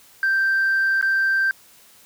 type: tone with dropouts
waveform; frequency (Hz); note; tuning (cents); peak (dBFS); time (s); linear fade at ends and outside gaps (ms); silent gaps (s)
sine; 1568; G6; 0; -15; 0.23-1.51; 1; 1.013-1.026
effects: tanh soft clip ceiling -14 dBFS + white hiss -51 dBFS RMS until 2.05 s